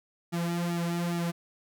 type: tone with flanger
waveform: sawtooth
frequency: 171.6 Hz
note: F3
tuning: 30 cents flat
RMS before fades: -30 dBFS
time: 0.32-1.32 s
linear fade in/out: 20 ms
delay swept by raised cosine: 1.9 to 4 ms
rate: 2.4 Hz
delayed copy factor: -0.85
effects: none